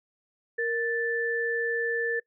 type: tone pair together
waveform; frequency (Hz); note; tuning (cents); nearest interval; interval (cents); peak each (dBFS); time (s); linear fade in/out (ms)
sine; 466.5 / 1760; A#4 / A6; +1 / 0; octave + major seventh; 2299; -28; 0.58-2.2; 10
effects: noise-tail reverb RT60 0.1 s tail -22 dB re dry